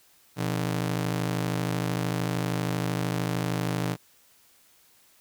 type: ring-modulated tone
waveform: sawtooth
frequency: 146.83 Hz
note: D3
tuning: in tune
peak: -19 dBFS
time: 0.36-3.97 s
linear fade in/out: 50 ms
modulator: 26.5 Hz
effects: white hiss -60 dBFS RMS until 5.2 s